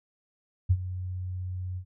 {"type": "tone with ADSR envelope", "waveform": "sine", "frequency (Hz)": 91.6, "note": "F#2", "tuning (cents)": -17, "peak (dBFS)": -16, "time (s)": [0.69, 1.85], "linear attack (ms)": 19, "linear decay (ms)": 53, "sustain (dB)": -15, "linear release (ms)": 79, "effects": []}